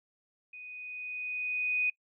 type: tone with level ramp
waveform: sine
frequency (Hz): 2489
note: D#7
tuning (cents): 0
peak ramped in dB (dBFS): -44 to -25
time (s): 0.53-1.9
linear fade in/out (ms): 5
effects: noise-tail reverb RT60 0.1 s tail -24 dB re dry